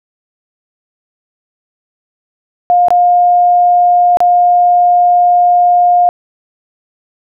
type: tone with dropouts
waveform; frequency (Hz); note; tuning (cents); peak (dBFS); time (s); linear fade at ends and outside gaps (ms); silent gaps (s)
sine; 709; F5; +26; -5; 2.7-6.09; 0; 2.884-2.905 / 4.171-4.204
effects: none